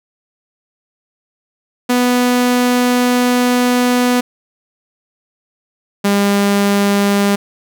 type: tone pair in turn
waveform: sawtooth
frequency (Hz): 246.9 / 201.3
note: B3 / G3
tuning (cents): 0 / +46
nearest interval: major third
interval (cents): 354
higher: first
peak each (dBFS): -7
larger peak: neither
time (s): 1.89-4.21 / 6.04-7.36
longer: first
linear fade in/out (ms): 10
effects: none